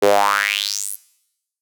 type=tone with high-pass filter sweep; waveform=sawtooth; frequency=101.1 Hz; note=G#2; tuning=46 cents flat; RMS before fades=-18 dBFS; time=0.02-0.96 s; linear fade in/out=10 ms; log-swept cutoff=410 to 12000 Hz; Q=5.4; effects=noise-tail reverb RT60 0.9 s tail -21 dB re dry